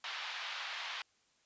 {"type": "band-pass noise", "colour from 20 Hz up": "white", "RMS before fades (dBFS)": -42, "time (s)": [0.04, 1.02], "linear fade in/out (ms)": 2, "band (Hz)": [800, 3900], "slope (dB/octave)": 24, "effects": ["white hiss -72 dBFS RMS until 1.45 s", "resampled to 16000 Hz"]}